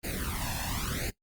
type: noise with flanger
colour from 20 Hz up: pink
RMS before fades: -33 dBFS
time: 0.03-1.11 s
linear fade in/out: 20 ms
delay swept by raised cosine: 0.44 to 1.18 ms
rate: 0.94 Hz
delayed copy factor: +1
effects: noise-tail reverb RT60 0.1 s tail -19 dB re dry + Opus 32 kbps